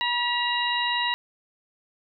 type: harmonic tone with a mistuned harmonic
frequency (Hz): 966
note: B5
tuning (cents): -39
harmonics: 1 / 2 / 3 / 4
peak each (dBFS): -27 / -28 / -29 / -29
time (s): 0.01-1.14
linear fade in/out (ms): 0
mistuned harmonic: 3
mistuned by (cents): -49
effects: none